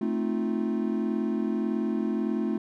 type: chord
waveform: triangle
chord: F dominant seventh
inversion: first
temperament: equal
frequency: 220 / 261.6 / 311.1 / 349.2 Hz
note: A3 / C4 / Eb4 / F4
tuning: 0 / 0 / 0 / 0 cents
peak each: -26 / -30 / -31 / -30 dBFS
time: 0.01-2.58 s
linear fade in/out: 5 ms
effects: none